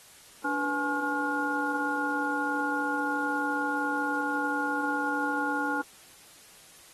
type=tone cluster; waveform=sine; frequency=291.4 / 493.4 / 843 / 1081 / 1422 Hz; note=D4 / B4 / G#5 / C#6 / F6; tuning=-13 / -2 / +26 / -44 / +31 cents; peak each=-32 / -37 / -32 / -38 / -30 dBFS; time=0.44-5.82 s; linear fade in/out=10 ms; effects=white hiss -53 dBFS RMS until 6.93 s + AAC 32 kbps